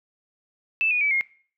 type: tone with pitch steps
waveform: sine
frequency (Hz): 2637 / 2460 / 2296 / 2142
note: E7 / D#7 / D7 / C7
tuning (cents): 0 / -20 / -40 / +40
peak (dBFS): -19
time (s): 0.81-1.21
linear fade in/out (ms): 0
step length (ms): 100
effects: noise-tail reverb RT60 0.5 s tail -21 dB re dry